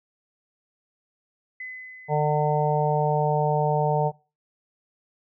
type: tone with exponential decay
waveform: sine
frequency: 2025 Hz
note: B6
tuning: 43 cents sharp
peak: -32 dBFS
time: 1.6-3.26 s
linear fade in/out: 5 ms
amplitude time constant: 360 ms
type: harmonic tone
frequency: 150 Hz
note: D3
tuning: 37 cents sharp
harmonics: 1 / 3 / 4 / 5 / 6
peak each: -24 / -26 / -27 / -26 / -27 dBFS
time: 2.08-4.12 s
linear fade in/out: 50 ms
effects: noise-tail reverb RT60 0.3 s tail -20 dB re dry